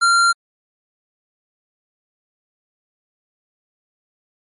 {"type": "tone", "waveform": "square", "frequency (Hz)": 1382, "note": "F6", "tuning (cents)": -19, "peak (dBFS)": -12, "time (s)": [0.01, 0.33], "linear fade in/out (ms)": 20, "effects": ["MP3 48 kbps"]}